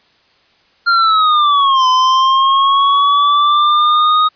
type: linear two-way sweep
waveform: square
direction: down then up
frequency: 1401 to 1020 to 1251 Hz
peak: -9 dBFS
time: 0.86-4.29 s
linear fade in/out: 20 ms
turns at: 1.88 s
effects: white hiss -53 dBFS RMS until 4.35 s + resampled to 11025 Hz